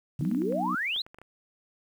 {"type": "exponential sweep", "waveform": "sine", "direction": "up", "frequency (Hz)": [128.8, 4186], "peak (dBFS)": -27, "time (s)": [0.19, 1.02], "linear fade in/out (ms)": 5}
{"type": "harmonic tone", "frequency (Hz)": 61.74, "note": "B1", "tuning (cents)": 0, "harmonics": [3, 4, 5], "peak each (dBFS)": [-33, -34, -35], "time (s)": [0.21, 0.75], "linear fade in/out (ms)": 0}
{"type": "clicks", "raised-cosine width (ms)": 0.5, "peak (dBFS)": -32, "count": 10, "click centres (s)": [0.251, 0.314, 0.348, 0.419, 0.524, 0.962, 1.065, 1.145, 1.186, 1.216]}
{"effects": ["9-bit"]}